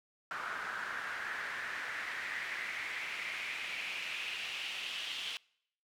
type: noise with band-pass filter sweep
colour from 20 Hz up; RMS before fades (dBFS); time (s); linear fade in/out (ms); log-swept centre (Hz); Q
pink; -40; 0.31-5.37; 0; 1400 to 3100; 4
effects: noise-tail reverb RT60 0.7 s tail -25 dB re dry